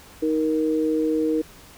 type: tone pair together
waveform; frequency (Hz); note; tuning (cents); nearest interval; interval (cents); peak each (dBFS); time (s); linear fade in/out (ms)
sine; 313.6 / 469.6; D#4 / A#4; +14 / +13; perfect fifth; 699; -21 / -23; 0.22-1.42; 10
effects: pink hiss -47 dBFS RMS until 1.77 s